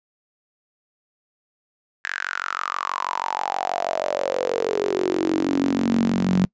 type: tone with high-pass filter sweep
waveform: sawtooth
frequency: 46.25 Hz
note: F#1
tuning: in tune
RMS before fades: -23 dBFS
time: 2.04-6.45 s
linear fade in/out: 0 ms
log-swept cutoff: 1700 to 180 Hz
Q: 8.1
effects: noise-tail reverb RT60 0.1 s tail -26 dB re dry + resampled to 16000 Hz